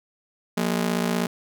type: ring-modulated tone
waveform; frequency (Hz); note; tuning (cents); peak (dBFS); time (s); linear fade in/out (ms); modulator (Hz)
sawtooth; 207; G#3; -5; -15; 0.57-1.27; 5; 28.1
effects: none